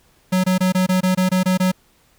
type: tone bursts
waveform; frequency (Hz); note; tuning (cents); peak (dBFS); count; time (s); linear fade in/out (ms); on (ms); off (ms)
square; 185; F#3; 0; -15; 10; 0.32-1.718; 10; 120; 22
effects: pink hiss -57 dBFS RMS until 2.18 s